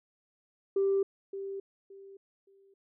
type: tone with echo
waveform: sine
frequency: 392 Hz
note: G4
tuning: in tune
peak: -23 dBFS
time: 0.76-1.03 s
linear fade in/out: 5 ms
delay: 570 ms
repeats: 3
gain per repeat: -12 dB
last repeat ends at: 2.74 s
effects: tanh soft clip ceiling -20 dBFS